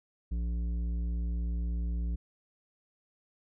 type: tone with tanh clipping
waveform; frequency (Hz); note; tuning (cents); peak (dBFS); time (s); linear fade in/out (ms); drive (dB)
sine; 58.27; A#1; 0; -31; 0.31-2.16; 10; 10
effects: none